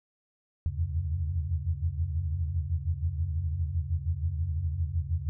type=tone cluster; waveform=sine; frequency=78 / 84.7 / 90.5 / 136.1 Hz; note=D#2 / E2 / F#2 / C#3; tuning=+5 / +48 / -38 / -31 cents; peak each=-32 / -31 / -33 / -38 dBFS; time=0.66-5.29 s; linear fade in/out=0 ms; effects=none